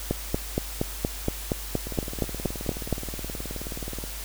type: two click trains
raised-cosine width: 2 ms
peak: -10 / -21 dBFS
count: 13 / 42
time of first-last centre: 0.11-2.927 / 1.87-4.039 s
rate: 4.26 / 18.9 Hz
effects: added 50 Hz sine -36 dBFS peak until 4.24 s + white hiss -38 dBFS RMS until 4.24 s